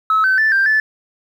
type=tone with pitch steps; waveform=sine; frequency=1294 / 1531 / 1759 / 1581 / 1744 Hz; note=E6 / G6 / A6 / G6 / A6; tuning=-32 / -41 / -1 / +14 / -16 cents; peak=-10 dBFS; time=0.1-0.8 s; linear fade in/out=2 ms; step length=140 ms; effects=tanh soft clip ceiling -8 dBFS + 8-bit